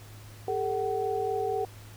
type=tone cluster; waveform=sine; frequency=402.9 / 447.1 / 752 Hz; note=G4 / A4 / F#5; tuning=+48 / +28 / +28 cents; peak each=-31 dBFS; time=0.48-1.65 s; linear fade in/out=2 ms; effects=added 105 Hz sine -46 dBFS peak until 1.96 s + pink hiss -52 dBFS RMS until 1.96 s